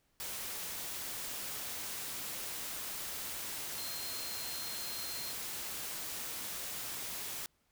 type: tone in noise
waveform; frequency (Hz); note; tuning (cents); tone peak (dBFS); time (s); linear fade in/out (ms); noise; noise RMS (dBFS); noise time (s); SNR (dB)
sine; 4186; C8; 0; -44; 3.78-5.32; 0; white; -41; 0.2-7.46; -6
effects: pink hiss -75 dBFS RMS until 7.71 s